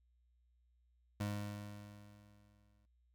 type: tone with exponential decay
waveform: 25% pulse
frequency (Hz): 103.1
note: G#2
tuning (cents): -12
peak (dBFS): -32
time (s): 1.2-2.86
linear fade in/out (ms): 5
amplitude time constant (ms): 360
effects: added 60 Hz sine -70 dBFS peak until 3.14 s